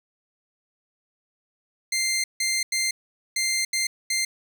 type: tone bursts at uneven times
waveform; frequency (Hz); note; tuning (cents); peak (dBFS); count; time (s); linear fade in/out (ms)
15% pulse; 2093; C7; 0; -16; 6; 1.92-2.24 / 2.4-2.63 / 2.72-2.91 / 3.36-3.65 / 3.73-3.87 / 4.1-4.25; 5
effects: none